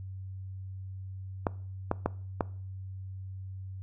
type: clicks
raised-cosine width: 1 ms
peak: -12 dBFS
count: 4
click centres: 1.468 / 1.914 / 2.06 / 2.408 s
effects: noise-tail reverb RT60 0.5 s tail -21 dB re dry + added 95 Hz sine -38 dBFS peak until 3.82 s